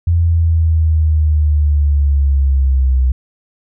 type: linear sweep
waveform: sine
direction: down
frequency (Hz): 85.3 to 63.5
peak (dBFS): -9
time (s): 0.07-3.12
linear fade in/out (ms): 5
effects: none